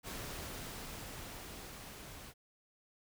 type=noise with level ramp; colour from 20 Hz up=pink; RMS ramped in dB=-43 to -51 dBFS; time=0.03-2.34 s; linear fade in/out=50 ms; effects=none